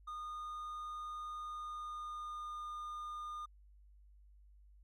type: tone with pitch glide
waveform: triangle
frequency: 1225 to 1215.1 Hz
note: D#6 to D#6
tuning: -27 to -41 cents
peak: -40 dBFS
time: 0.07-3.46 s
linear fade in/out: 10 ms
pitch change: -14 cents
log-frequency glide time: 1.39-2.63 s
effects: added 50 Hz sine -59 dBFS peak until 4.83 s